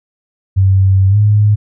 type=tone with pitch glide; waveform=sine; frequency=96 to 104.69 Hz; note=G2 to G#2; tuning=-36 to +14 cents; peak=-6 dBFS; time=0.56-1.56 s; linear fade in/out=20 ms; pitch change=+150 cents; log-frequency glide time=1.09-1.17 s; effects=none